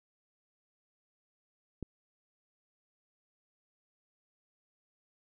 click, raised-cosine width 3 ms, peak -25 dBFS, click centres 1.827 s, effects none

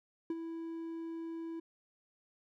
triangle tone with ADSR envelope, 329.6 Hz, E4, in tune, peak -29 dBFS, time 0.3-1.6 s, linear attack 3 ms, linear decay 38 ms, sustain -8 dB, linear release 7 ms, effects none

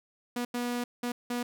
sawtooth tone bursts at uneven times, 242.7 Hz, B3, 30 cents flat, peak -26 dBFS, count 4, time 0.36-0.45 / 0.54-0.84 / 1.03-1.12 / 1.3-1.43 s, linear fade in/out 5 ms, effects none

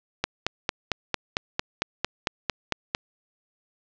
click train, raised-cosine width 0.2 ms, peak -5 dBFS, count 13, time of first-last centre 0.24-2.949 s, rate 4.43 Hz, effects low-pass 5000 Hz 12 dB/octave

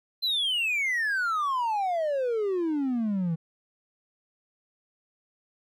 triangle exponential sweep, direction down, 4128 to 158.9 Hz, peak -22 dBFS, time 0.22-3.36 s, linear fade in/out 20 ms, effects tanh soft clip ceiling -18 dBFS

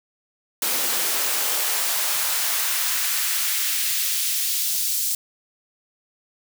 white noise with high-pass filter sweep, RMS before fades -23 dBFS, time 0.62-5.15 s, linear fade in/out 2 ms, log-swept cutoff 260 to 5100 Hz, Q 0.86, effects none

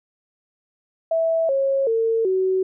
sine tone with pitch steps, 655 / 544.5 / 452.6 / 376.2 Hz, E5 / C#5 / A4 / F#4, -11 / -31 / +49 / +29 cents, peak -17 dBFS, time 1.11-2.63 s, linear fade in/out 5 ms, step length 380 ms, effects none

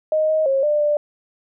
sine tone with pitch steps, 622 / 627 / 541 / 596 / 592 Hz, D#5 / D#5 / C#5 / D5 / D5, -1 / +13 / -42 / +25 / +14 cents, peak -15 dBFS, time 0.12-0.97 s, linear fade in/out 2 ms, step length 170 ms, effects none

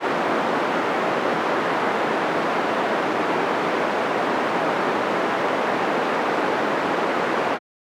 pink band-pass noise, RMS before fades -22 dBFS, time 0-7.59 s, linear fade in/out 50 ms, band 320 to 1500 Hz, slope 12 dB/octave, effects high-pass 150 Hz 12 dB/octave

